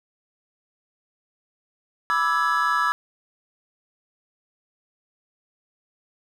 triangle chord, E dominant seventh, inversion second, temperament equal with one note detuned, 987.8 / 1174.7 / 1318.5 / 1678.6 Hz, B5 / D6 / E6 / G#6, 0 / 0 / 0 / +18 cents, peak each -25 / -24 / -21 / -23 dBFS, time 2.1-2.92 s, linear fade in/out 0 ms, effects none

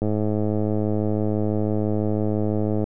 click train, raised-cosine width 2 ms, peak -11 dBFS, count 300, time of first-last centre 0.02-2.841 s, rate 106 Hz, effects none

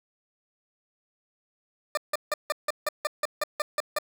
20% pulse tone bursts, 600 Hz, D5, 37 cents sharp, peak -19 dBFS, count 12, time 1.95-3.986 s, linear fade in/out 2 ms, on 23 ms, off 160 ms, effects none

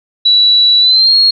sine tone with pitch glide, 3934 to 4290 Hz, B7 to C8, -7 to +42 cents, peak -5 dBFS, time 0.25-1.31 s, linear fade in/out 10 ms, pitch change +149 cents, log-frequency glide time 0.8-1.16 s, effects none

